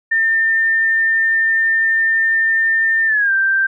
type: tone with pitch glide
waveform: sine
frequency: 1803 to 1569.6 Hz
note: A6 to G6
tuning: +42 to +2 cents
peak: -12 dBFS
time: 0.11-3.67 s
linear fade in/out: 10 ms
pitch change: -240 cents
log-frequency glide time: 3.06-3.32 s
effects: none